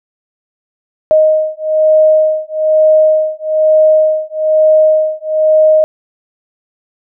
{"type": "beating tone pair", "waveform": "sine", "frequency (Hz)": [622.3, 623.4], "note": ["D#5", "D#5"], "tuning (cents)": [0, 3], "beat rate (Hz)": 1.1, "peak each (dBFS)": -10, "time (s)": [1.11, 5.84], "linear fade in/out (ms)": 0, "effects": []}